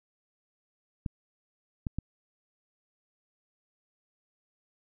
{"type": "clicks", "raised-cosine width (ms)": 5, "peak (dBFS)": -19, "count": 3, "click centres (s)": [1.062, 1.868, 1.986], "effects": []}